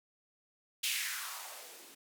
violet noise with band-pass filter sweep, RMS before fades -40 dBFS, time 0.83-1.95 s, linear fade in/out 10 ms, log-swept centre 3000 to 260 Hz, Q 2.8, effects none

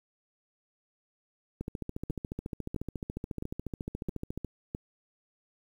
two click trains, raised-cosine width 3 ms, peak -21 / -22 dBFS, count 5 / 41, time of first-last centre 2.1-4.749 / 1.61-4.447 s, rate 1.51 / 14.1 Hz, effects 9-bit

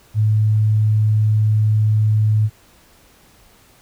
sine tone, 107.5 Hz, A2, 40 cents flat, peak -12 dBFS, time 0.14-2.5 s, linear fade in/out 50 ms, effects pink hiss -51 dBFS RMS until 3.81 s

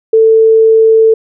sine tone, 444.9 Hz, A4, 19 cents sharp, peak -3 dBFS, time 0.13-1.14 s, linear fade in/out 5 ms, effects none

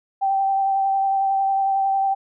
sine tone with vibrato, 780 Hz, G5, 9 cents flat, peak -17 dBFS, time 0.21-2.15 s, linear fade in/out 20 ms, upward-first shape triangle, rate 11 Hz, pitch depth 18 cents each way, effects none

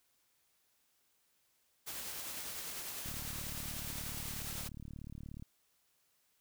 white noise with tremolo, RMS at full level -42 dBFS, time 1.86-4.69 s, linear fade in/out 20 ms, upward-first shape triangle, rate 10 Hz, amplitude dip 30%
click train, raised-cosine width 5 ms, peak -35 dBFS, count 88, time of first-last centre 3.06-5.424 s, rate 36.8 Hz
effects white hiss -75 dBFS RMS until 6.4 s

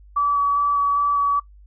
sine tone with vibrato, 1145 Hz, D6, 44 cents flat, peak -16 dBFS, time 0.16-1.4 s, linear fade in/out 10 ms, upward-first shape square, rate 2.5 Hz, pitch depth 10 cents each way, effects noise-tail reverb RT60 0.1 s tail -21 dB re dry + added 50 Hz sine -44 dBFS peak until 1.66 s

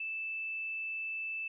sine tone, 2637 Hz, E7, in tune, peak -35 dBFS, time 0-1.48 s, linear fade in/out 5 ms, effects none

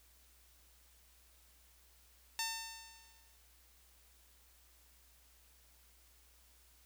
5% pulse tone with exponential decay, 900 Hz, A5, 39 cents sharp, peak -22 dBFS, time 2.39-3.36 s, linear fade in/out 1 ms, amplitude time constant 210 ms, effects added 60 Hz sine -67 dBFS peak until 6.85 s + white hiss -67 dBFS RMS until 6.85 s

